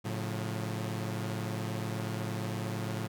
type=chord; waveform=sawtooth; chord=A augmented; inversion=none; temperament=equal with one note detuned; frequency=110 / 138.59 / 178.9 Hz; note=A2 / C#3 / E#3; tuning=0 / 0 / +42 cents; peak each=-31 / -37 / -35 dBFS; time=0.04-3.08 s; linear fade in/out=20 ms; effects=none